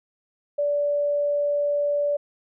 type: tone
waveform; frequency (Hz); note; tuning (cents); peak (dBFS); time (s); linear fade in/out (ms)
sine; 580; D5; -22; -20; 0.58-2.17; 10
effects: none